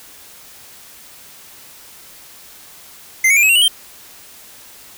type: tone with pitch steps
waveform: square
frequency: 2080 / 2229 / 2389 / 2561 / 2745 / 2942 / 3153 Hz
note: C7 / C#7 / D7 / D#7 / F7 / F#7 / G7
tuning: -11 / +9 / +29 / +49 / -31 / -11 / +9 cents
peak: -10 dBFS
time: 3.24-3.681 s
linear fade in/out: 5 ms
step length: 63 ms
effects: white hiss -41 dBFS RMS until 4.97 s